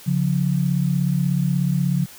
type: tone pair together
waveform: sine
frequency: 140.6 / 177.14 Hz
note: C#3 / F3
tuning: +25 / +25 cents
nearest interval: major third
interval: 400 cents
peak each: -20 dBFS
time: 0.06-2.06 s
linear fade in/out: 20 ms
effects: white hiss -43 dBFS RMS until 2.18 s